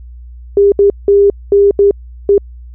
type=tone bursts at uneven times; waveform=sine; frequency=402 Hz; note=G4; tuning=44 cents sharp; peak=-4 dBFS; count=6; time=0.57-0.72 / 0.79-0.9 / 1.08-1.3 / 1.52-1.71 / 1.79-1.91 / 2.29-2.38 s; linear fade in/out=2 ms; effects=added 60 Hz sine -29 dBFS peak until 2.74 s